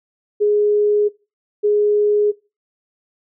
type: tone pair in turn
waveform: sine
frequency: 416.3 / 416.3 Hz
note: G#4 / G#4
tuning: +4 / +4 cents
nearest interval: unison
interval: 0 cents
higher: neither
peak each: -12 dBFS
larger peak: neither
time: 0.4-1.09 / 1.63-2.32 s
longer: neither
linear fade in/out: 20 ms
effects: noise-tail reverb RT60 0.3 s tail -22 dB re dry